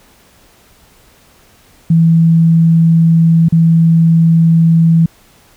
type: tone with dropouts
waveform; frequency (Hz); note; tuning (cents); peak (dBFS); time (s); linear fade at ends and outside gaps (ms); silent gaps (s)
sine; 164.7; E3; -1; -5; 1.9-5.06; 5; 3.486-3.523
effects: pink hiss -47 dBFS RMS until 5.56 s